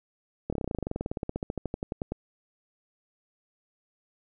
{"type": "slowing click train", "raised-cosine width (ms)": 2, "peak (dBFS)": -17, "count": 30, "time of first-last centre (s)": [0.5, 2.12], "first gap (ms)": 26, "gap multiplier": 1.05, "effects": []}